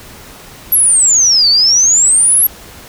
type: exponential two-way sweep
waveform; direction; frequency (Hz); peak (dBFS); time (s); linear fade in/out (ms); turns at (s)
sine; down then up; 11710 to 4425 to 11710; -6; 0.72-2.47; 5; 1.49
effects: pink hiss -35 dBFS RMS until 2.88 s